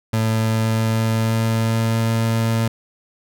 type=tone with pitch glide; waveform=30% pulse; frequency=111.2 to 113.47 Hz; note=A2 to A#2; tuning=+19 to -46 cents; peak=-14 dBFS; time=0.13-2.68 s; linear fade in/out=5 ms; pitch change=+35 cents; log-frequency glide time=0.41-2.12 s; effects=none